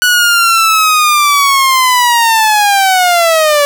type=linear sweep; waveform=sawtooth; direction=down; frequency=1480 to 570 Hz; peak=-3 dBFS; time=0.02-3.65 s; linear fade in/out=0 ms; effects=none

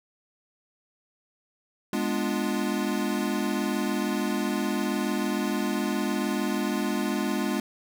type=chord; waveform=square; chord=G# diminished seventh; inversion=none; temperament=equal; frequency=207.7 / 246.9 / 293.7 / 349.2 Hz; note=G#3 / B3 / D4 / F4; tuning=0 / 0 / 0 / 0 cents; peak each=-30 / -32 / -32 / -33 dBFS; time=1.93-7.6 s; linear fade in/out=2 ms; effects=none

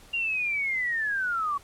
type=linear sweep; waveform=sine; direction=down; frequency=2800 to 1108.7 Hz; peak=-25 dBFS; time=0.13-1.58 s; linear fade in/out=10 ms; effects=pink hiss -53 dBFS RMS until 1.63 s + low-pass 12000 Hz 12 dB/octave

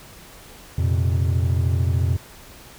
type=chord; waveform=triangle; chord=F suspended fourth; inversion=none; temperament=equal with one note detuned; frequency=87.31 / 116.54 / 130.06 Hz; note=F2 / Bb2 / C3; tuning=0 / 0 / -10 cents; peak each=-17 / -22 / -23 dBFS; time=0.78-2.17 s; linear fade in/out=5 ms; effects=pink hiss -44 dBFS RMS until 2.78 s

